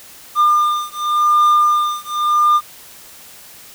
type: beating tone pair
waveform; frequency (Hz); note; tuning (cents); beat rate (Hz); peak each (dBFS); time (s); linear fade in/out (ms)
triangle; 1203 / 1203.89; D6 / D6; +41 / +43; 0.89; -13; 0.35-2.61; 50
effects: white hiss -40 dBFS RMS until 3.74 s